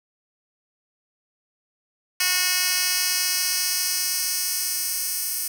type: tone with high-pass filter sweep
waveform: 10% pulse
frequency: 364.9 Hz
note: F#4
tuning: 24 cents flat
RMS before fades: -24 dBFS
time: 2.2-5.48 s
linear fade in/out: 5 ms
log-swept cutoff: 3100 to 8900 Hz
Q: 0.86
effects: none